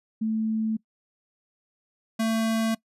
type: tone pair in turn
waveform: sine / square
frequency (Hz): 220 / 223.8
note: A3 / A3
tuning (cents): 0 / +30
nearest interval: unison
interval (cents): 30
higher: second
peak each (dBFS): -23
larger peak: neither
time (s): 0.21-0.77 / 2.19-2.75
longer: neither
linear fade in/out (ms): 10
effects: noise-tail reverb RT60 0.1 s tail -22 dB re dry + resampled to 32000 Hz